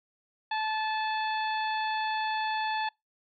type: harmonic tone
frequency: 870 Hz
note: A5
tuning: 20 cents flat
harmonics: 1 / 2 / 3 / 4 / 5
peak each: -29 / -35 / -39 / -41 / -43 dBFS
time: 0.51-2.89 s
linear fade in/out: 5 ms
effects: noise-tail reverb RT60 0.2 s tail -26 dB re dry